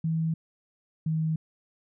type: tone pair in turn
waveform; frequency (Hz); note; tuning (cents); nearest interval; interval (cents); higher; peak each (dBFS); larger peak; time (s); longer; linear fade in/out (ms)
sine; 161.7 / 158.83; E3 / D#3; -33 / +36; unison; 31; first; -24; neither; 0.04-0.34 / 1.06-1.36; neither; 5
effects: none